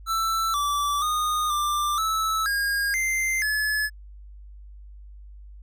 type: tone with pitch steps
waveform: square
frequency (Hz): 1329 / 1160 / 1231 / 1185 / 1307 / 1626 / 2085 / 1714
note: E6 / D6 / D#6 / D6 / E6 / G#6 / C7 / A6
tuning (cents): +14 / -22 / -19 / +15 / -15 / -37 / -7 / -46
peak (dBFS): -23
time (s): 0.06-3.9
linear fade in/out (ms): 50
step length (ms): 480
effects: added 50 Hz sine -41 dBFS peak until 5.62 s